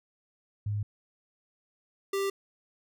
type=tone pair in turn; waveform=sine / square; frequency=103.83 / 393.5 Hz; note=G#2 / G4; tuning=0 / +7 cents; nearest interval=octave + major seventh; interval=2307 cents; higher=second; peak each=-28 dBFS; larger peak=neither; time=0.66-0.83 / 2.13-2.3 s; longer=neither; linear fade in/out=5 ms; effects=none